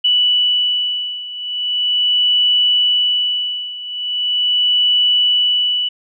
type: beating tone pair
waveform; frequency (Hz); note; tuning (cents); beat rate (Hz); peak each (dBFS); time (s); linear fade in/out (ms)
sine; 2960 / 2960.4; F#7 / F#7; 0 / 0; 0.4; -15 / -18; 0.04-5.89; 10
effects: none